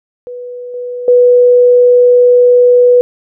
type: tone with level steps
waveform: sine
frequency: 491.4 Hz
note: B4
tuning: 9 cents flat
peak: -22 / -18 / -3 dBFS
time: 0.27-3.01 s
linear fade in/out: 0 ms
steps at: 0.74 / 1.08 s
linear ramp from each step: 2 ms
effects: none